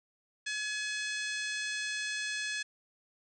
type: harmonic tone with a mistuned harmonic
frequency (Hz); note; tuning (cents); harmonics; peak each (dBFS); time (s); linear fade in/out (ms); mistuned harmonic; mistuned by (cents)
849; G#5; +38; 2 / 3 / 4 / 5 / 6 / 7 / 8 / 9 / 10; -36 / -40 / -42 / -44 / -46 / -47 / -48 / -49 / -50; 0.46-2.63; 10; 8; -76
effects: none